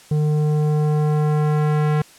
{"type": "tone with low-pass filter sweep", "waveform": "square", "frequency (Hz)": 151.1, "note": "D3", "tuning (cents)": 50, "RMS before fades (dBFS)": -18, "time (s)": [0.11, 2.02], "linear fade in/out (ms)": 5, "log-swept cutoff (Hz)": [400, 2000], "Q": 0.81, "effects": ["white hiss -47 dBFS RMS until 2.18 s", "low-pass 10000 Hz 12 dB/octave"]}